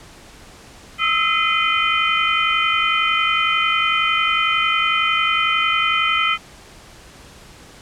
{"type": "tone cluster", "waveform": "sine", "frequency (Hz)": [1273, 1324, 2050, 2457, 3077], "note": ["D#6", "E6", "C7", "D#7", "G7"], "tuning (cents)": [39, 7, -36, -22, -33], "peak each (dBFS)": -22, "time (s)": [0.98, 6.38], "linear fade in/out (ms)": 50, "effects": ["pink hiss -43 dBFS RMS until 7.81 s", "low-pass 9000 Hz 12 dB/octave"]}